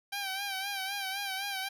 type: tone with vibrato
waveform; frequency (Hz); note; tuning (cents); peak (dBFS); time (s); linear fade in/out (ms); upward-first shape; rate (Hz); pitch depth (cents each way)
10% pulse; 784; G5; 0; -25; 0.12-1.69; 10; sine; 3.9; 59
effects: none